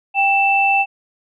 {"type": "tone pair together", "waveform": "sine", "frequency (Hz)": [790.2, 2658], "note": ["G5", "E7"], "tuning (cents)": [14, 14], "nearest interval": "octave + major sixth", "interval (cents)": 2100, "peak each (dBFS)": -15, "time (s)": [0.14, 0.86], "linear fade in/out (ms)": 50, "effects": []}